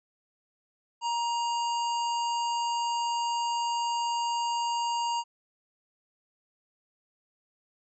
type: harmonic tone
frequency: 941 Hz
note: A#5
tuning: 16 cents sharp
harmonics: 1 / 3 / 5 / 7 / 8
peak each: -27 / -37 / -41 / -44 / -45 dBFS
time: 1.01-5.24 s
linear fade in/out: 50 ms
effects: none